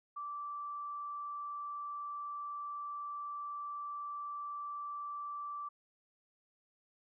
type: tone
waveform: sine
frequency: 1166 Hz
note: D6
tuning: 13 cents flat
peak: -39 dBFS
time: 0.16-5.69 s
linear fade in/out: 10 ms
effects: none